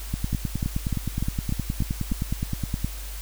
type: two click trains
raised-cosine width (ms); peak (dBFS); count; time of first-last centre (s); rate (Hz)
5; -13 / -13; 27 / 7; 0.14-2.846 / 0.33-2.121; 9.61 / 3.35
effects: added 50 Hz sine -33 dBFS peak until 3.21 s + white hiss -41 dBFS RMS until 3.21 s